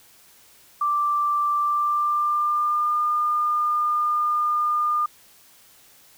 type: tone with pitch glide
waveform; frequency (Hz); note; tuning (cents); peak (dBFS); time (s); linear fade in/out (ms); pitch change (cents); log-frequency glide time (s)
sine; 1175 to 1209.4; D6 to D#6; +1 to -50; -19; 0.81-5.06; 5; +49; 1.59-3.01
effects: white hiss -53 dBFS RMS until 6.17 s